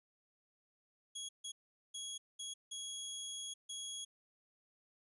20% pulse tone bursts at uneven times, 3322 Hz, G#7, in tune, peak -37 dBFS, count 6, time 1.15-1.29 / 1.44-1.52 / 1.94-2.18 / 2.39-2.54 / 2.71-3.54 / 3.69-4.05 s, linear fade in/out 10 ms, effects resampled to 24000 Hz

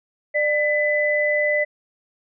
sine tone pair together, 597 / 2003 Hz, D5 / B6, +28 / +24 cents, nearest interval octave + major sixth, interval 2096 cents, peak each -20 dBFS, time 0.34-1.65 s, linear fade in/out 20 ms, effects none

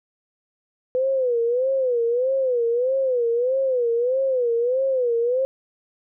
sine tone with vibrato, 499.6 Hz, B4, 20 cents sharp, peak -18 dBFS, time 0.95-5.45 s, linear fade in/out 0 ms, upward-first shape sine, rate 1.6 Hz, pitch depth 130 cents each way, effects none

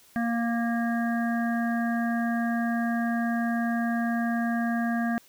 harmonic tone with a mistuned harmonic, 233.1 Hz, A#3, in tune, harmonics 1 / 3 / 5 / 7 / 8, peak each -25 / -32 / -40 / -34 / -42 dBFS, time 0.16-5.18 s, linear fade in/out 0 ms, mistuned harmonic 5, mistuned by +17 cents, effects white hiss -57 dBFS RMS until 5.28 s

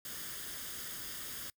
white noise with comb filter, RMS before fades -43 dBFS, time 0.05-1.5 s, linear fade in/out 2 ms, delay 0.6 ms, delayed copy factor +0.55, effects noise-tail reverb RT60 0.1 s tail -25 dB re dry

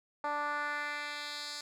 10% pulse tone with band-pass filter sweep, 293.5 Hz, D4, 1 cent flat, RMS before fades -37 dBFS, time 0.24-1.61 s, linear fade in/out 2 ms, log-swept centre 910 to 5400 Hz, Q 1.7, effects none

